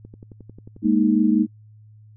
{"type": "click train", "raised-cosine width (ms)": 3, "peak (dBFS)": -28, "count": 10, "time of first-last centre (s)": [0.05, 0.854], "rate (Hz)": 11.2}
{"type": "chord", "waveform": "sine", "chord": "Ab suspended second", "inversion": "none", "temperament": "equal", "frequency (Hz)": [207.7, 233.1, 311.1], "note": ["Ab3", "Bb3", "Eb4"], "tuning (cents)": [0, 0, 0], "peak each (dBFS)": -19, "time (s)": [0.82, 1.47], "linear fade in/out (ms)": 50}
{"effects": ["noise-tail reverb RT60 0.1 s tail -26 dB re dry", "added 107 Hz sine -45 dBFS peak until 2.16 s"]}